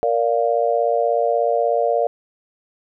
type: chord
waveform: sine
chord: Bb major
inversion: none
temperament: just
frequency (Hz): 466.2 / 582.7 / 699.2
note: Bb4 / D5 / F5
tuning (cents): 0 / -14 / +2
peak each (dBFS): -20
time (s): 0.03-2.07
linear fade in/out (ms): 0
effects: none